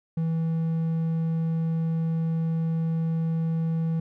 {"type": "tone", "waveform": "triangle", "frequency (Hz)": 163.1, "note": "E3", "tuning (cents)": -18, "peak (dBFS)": -21, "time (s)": [0.17, 4], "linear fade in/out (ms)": 5, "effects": []}